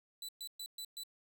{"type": "tone bursts", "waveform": "sawtooth", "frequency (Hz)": 3978, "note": "B7", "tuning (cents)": 12, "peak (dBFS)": -39, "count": 5, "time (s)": [0.22, 1.035], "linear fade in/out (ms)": 2, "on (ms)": 67, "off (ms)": 120, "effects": []}